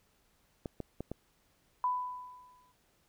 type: clicks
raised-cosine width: 2 ms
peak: -24 dBFS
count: 4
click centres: 0.658 / 0.803 / 1.006 / 1.116 s
type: tone with exponential decay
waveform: sine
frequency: 997 Hz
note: B5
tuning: 16 cents sharp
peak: -26 dBFS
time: 1.84-2.72 s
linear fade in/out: 1 ms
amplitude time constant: 190 ms
effects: pink hiss -71 dBFS RMS until 3.08 s